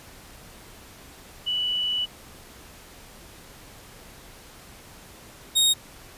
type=tone pair in turn; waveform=sine / sawtooth; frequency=2960 / 3737 Hz; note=F#7 / A#7; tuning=0 / +4 cents; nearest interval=major third; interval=404 cents; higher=second; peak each=-23 / -14 dBFS; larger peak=second; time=1.46-2.06 / 5.55-5.74 s; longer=first; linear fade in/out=20 ms; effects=pink hiss -47 dBFS RMS until 6.17 s + resampled to 32000 Hz